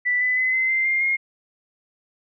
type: tone with pitch steps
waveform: sine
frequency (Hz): 1975.5 / 2002 / 2029 / 2056 / 2083 / 2111 / 2139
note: B6 / B6 / B6 / C7 / C7 / C7 / C7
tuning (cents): 0 / +23 / +46 / -31 / -8 / +15 / +38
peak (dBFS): -18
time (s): 0.05-1.17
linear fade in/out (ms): 20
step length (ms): 160
effects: none